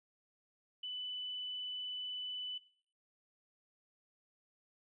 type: tone with hard clipping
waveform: triangle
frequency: 2992 Hz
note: F#7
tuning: 19 cents sharp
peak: -40 dBFS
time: 0.83-2.58 s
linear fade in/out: 5 ms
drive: 3 dB
effects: noise-tail reverb RT60 0.5 s tail -17 dB re dry + resampled to 24000 Hz